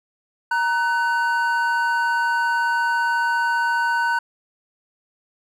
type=tone pair together; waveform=triangle; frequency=937.5 / 1503 Hz; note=A#5 / F#6; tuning=+10 / +27 cents; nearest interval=minor sixth; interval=817 cents; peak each=-19 dBFS; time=0.51-4.19 s; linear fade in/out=5 ms; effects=none